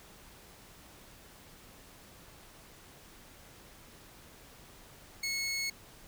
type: tone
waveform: 20% pulse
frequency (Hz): 2190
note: C#7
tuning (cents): -22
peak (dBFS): -27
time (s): 5.23-5.7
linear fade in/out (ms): 5
effects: pink hiss -55 dBFS RMS until 6.07 s